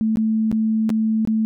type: tone with dropouts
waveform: sine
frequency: 220 Hz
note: A3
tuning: in tune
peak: -16 dBFS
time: 0.01-1.45 s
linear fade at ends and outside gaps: 0 ms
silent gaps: 0.158-0.171 / 0.515-0.526 / 0.893-0.902 / 1.251-1.274 s
effects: none